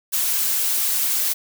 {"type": "noise with flanger", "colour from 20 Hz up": "blue", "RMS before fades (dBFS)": -21, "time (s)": [0.12, 1.34], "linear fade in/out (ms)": 20, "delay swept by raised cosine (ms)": [1.8, 5.7], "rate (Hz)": 4, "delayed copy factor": 0.6, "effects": []}